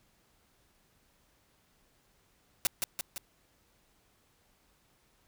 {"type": "noise with echo", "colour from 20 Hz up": "white", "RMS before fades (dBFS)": -27, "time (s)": [2.65, 2.67], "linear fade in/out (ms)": 0, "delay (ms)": 170, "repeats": 3, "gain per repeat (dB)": -4, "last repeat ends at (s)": 3.18, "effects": ["pink hiss -69 dBFS RMS until 5.27 s"]}